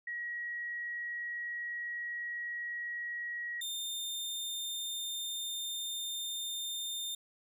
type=tone pair in turn; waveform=sine / sawtooth; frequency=1906 / 3618 Hz; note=A#6 / A7; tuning=+38 / +48 cents; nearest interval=major seventh; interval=1110 cents; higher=second; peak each=-36 / -33 dBFS; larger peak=second; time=0.07-3.61 / 3.61-7.15 s; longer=neither; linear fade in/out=5 ms; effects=none